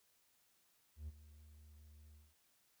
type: tone with ADSR envelope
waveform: triangle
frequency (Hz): 75.4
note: D2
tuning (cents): +46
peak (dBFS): -40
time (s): 0.96-2.35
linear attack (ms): 120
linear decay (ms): 30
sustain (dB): -16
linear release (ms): 210
effects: tanh soft clip ceiling -36 dBFS + white hiss -75 dBFS RMS until 2.8 s